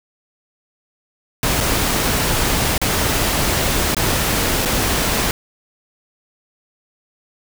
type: noise with dropouts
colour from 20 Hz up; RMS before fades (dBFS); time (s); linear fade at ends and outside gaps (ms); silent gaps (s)
pink; -18; 1.43-5.31; 1; 1.604-1.608 / 2.779-2.815 / 3.947-3.967 / 4.652-4.657
effects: none